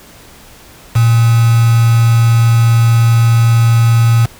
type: tone with quantisation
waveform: sine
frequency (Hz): 115.6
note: A#2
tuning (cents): -14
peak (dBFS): -6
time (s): 0.95-4.26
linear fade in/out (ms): 10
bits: 3
effects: pink hiss -39 dBFS RMS until 4.39 s